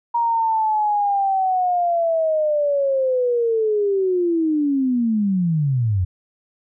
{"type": "linear sweep", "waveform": "sine", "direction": "down", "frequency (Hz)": [946, 86.1], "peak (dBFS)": -16, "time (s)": [0.14, 6.05], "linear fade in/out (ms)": 10, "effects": []}